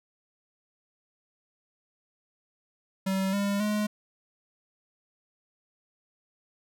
square tone with pitch steps, 191.7 / 200.8 / 210.3 Hz, G3 / G3 / G#3, -38 / +42 / +22 cents, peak -26 dBFS, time 3.06-3.87 s, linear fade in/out 10 ms, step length 270 ms, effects none

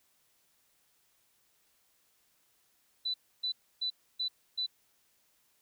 sine tone bursts, 3986 Hz, B7, 15 cents sharp, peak -30 dBFS, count 5, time 3.05-4.665 s, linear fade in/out 10 ms, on 91 ms, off 290 ms, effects white hiss -71 dBFS RMS until 5.61 s

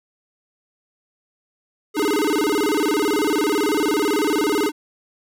square tone with vibrato, 356.1 Hz, F4, 34 cents sharp, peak -18 dBFS, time 1.94-4.72 s, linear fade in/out 50 ms, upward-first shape square, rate 18 Hz, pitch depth 280 cents each way, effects none

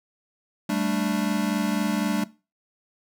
square chord, G suspended second, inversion none, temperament equal, 196 / 220 / 293.7 Hz, G3 / A3 / D4, 0 / 0 / 0 cents, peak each -28 dBFS, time 0.69-2.24 s, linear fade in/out 5 ms, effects noise-tail reverb RT60 0.3 s tail -19 dB re dry

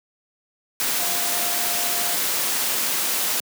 sine tone in noise, 700 Hz, F5, 4 cents sharp, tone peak -33 dBFS, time 1-2.16 s, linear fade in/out 0 ms, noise white, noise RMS -23 dBFS, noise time 0.8-3.4 s, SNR -13 dB, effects high-pass 200 Hz 12 dB/octave

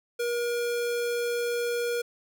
square tone, 476.9 Hz, A#4, 39 cents sharp, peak -27 dBFS, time 0.19-2.02 s, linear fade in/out 10 ms, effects none

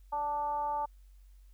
sine tone with frequency modulation, 880 Hz, A5, in tune, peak -30 dBFS, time 0.12-0.86 s, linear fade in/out 10 ms, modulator 298 Hz, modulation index 0.55, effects added 47 Hz sine -53 dBFS peak until 1.53 s + white hiss -74 dBFS RMS until 1.53 s

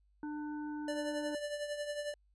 harmonic tone, 298.9 Hz, D4, 31 cents sharp, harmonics 1 / 3 / 5, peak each -38 / -48 / -52 dBFS, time 0.23-1.35 s, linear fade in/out 2 ms
square tone with tremolo, 587.3 Hz, D5, in tune, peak -35 dBFS, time 0.88-2.14 s, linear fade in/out 2 ms, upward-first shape triangle, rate 11 Hz, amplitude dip 65%
effects added 50 Hz sine -67 dBFS peak until 2.34 s + resampled to 24000 Hz

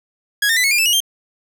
sawtooth tone with pitch steps, 1661.2 / 1822 / 1998.5 / 2192 / 2404 / 2637 / 2892 / 3172 Hz, G#6 / A#6 / B6 / C#7 / D7 / E7 / F#7 / G7, 0 / -40 / +20 / -20 / +40 / 0 / -40 / +20 cents, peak -10 dBFS, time 0.42-1.004 s, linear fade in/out 5 ms, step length 73 ms, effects none

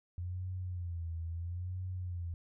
sine tone with vibrato, 87.31 Hz, F2, in tune, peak -36 dBFS, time 0.18-2.34 s, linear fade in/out 0 ms, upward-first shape sine, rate 0.75 Hz, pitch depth 96 cents each way, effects none

